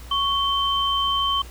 sine tone pair together, 1108.7 / 3107 Hz, C#6 / G7, 0 / -16 cents, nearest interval octave + tritone, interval 1784 cents, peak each -22 dBFS, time 0.11-1.42 s, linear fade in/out 5 ms, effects added 60 Hz sine -37 dBFS peak until 1.5 s + pink hiss -45 dBFS RMS until 1.5 s

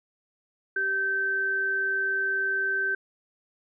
sine tone pair together, 389.3 / 1549 Hz, G4 / G6, -12 / -21 cents, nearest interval 2 octaves, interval 2391 cents, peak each -35 / -24 dBFS, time 0.76-2.95 s, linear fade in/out 5 ms, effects none

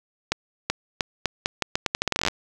accelerating click train, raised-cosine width 0.2 ms, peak -4 dBFS, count 20, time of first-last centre 0.32-2.284 s, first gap 380 ms, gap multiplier 0.81, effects none

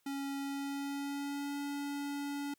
square tone with pitch glide, 277.2 to 284.8 Hz, C#4 to C#4, 0 to +47 cents, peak -37 dBFS, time 0.06-2.54 s, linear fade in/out 5 ms, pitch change +47 cents, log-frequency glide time 0.37-1.58 s, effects white hiss -75 dBFS RMS until 2.58 s

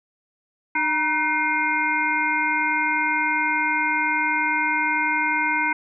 harmonic tone with a mistuned harmonic, 303.4 Hz, D#4, 44 cents flat, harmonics 1 / 3 / 5 / 7 / 8, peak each -31 / -24 / -26 / -23 / -30 dBFS, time 0.75-5.73 s, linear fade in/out 5 ms, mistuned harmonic 3, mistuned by +72 cents, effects none

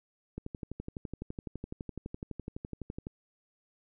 click train, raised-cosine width 3 ms, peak -25 dBFS, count 33, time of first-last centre 0.38-3.069 s, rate 11.9 Hz, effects none

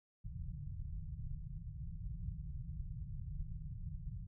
pink low-pass noise, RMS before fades -44 dBFS, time 0.24-4.27 s, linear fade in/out 10 ms, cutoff 170 Hz, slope 96 dB/octave, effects none

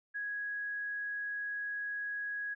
sine tone, 1662 Hz, G#6, 1 cent sharp, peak -35 dBFS, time 0.14-2.55 s, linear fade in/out 20 ms, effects none

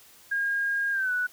sine tone with pitch glide, 1623 to 1479.7 Hz, G#6 to F#6, -40 to 0 cents, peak -24 dBFS, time 0.31-1.27 s, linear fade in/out 10 ms, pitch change -160 cents, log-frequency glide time 0.92-1.12 s, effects white hiss -54 dBFS RMS until 1.32 s

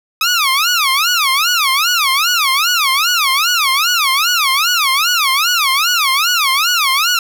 15% pulse tone with vibrato, 1241 Hz, D#6, 5 cents flat, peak -5 dBFS, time 0.21-7.19 s, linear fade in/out 2 ms, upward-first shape sine, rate 2.5 Hz, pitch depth 290 cents each way, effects none

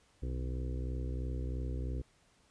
harmonic tone, 63 Hz, B1, 35 cents sharp, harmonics 1 / 2 / 4 / 5 / 6 / 7 / 8, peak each -35 / -41 / -47 / -49 / -51 / -52 / -53 dBFS, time 0.22-2.02 s, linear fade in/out 10 ms, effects pink hiss -68 dBFS RMS until 2.5 s + resampled to 22050 Hz

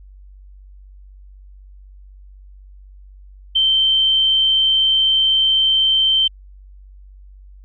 sine tone, 3114 Hz, G7, 12 cents flat, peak -12 dBFS, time 3.55-6.28 s, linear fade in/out 10 ms, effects added 48 Hz sine -39 dBFS peak until 7.64 s

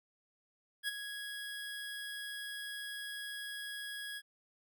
25% pulse tone with ADSR envelope, 1662 Hz, G#6, 1 cent sharp, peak -28 dBFS, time 0.83-4.22 s, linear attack 51 ms, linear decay 20 ms, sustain -9 dB, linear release 49 ms, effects none

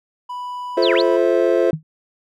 triangle tone, 987.8 Hz, B5, in tune, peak -24 dBFS, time 0.29-1.17 s, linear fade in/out 10 ms
triangle chord, F major seventh, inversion none, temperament just, 349.2 / 436.5 / 523.8 / 654.8 Hz, F4 / A4 / C5 / E5, 0 / -14 / +2 / -12 cents, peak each -16 / -18 / -16 / -20 dBFS, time 0.77-1.71 s, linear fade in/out 5 ms
sine linear two-way sweep, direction down then up, 4861 to 1215 to 4861 Hz, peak -20 dBFS, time 0.82-1.02 s, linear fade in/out 10 ms, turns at 0.94 s
sine tone with exponential decay, 156.9 Hz, D#3, 15 cents sharp, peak -15 dBFS, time 1.73-1.83 s, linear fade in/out 2 ms, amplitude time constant 21 ms
effects none

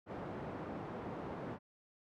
pink band-pass noise, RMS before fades -44 dBFS, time 0.06-1.59 s, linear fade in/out 50 ms, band 140 to 1000 Hz, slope 12 dB/octave, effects none

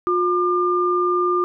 sine tone pair together, 357.1 / 1200 Hz, F4 / D6, +39 / +37 cents, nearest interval octave + major sixth, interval 2098 cents, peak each -19 dBFS, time 0.07-1.44 s, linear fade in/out 0 ms, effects none

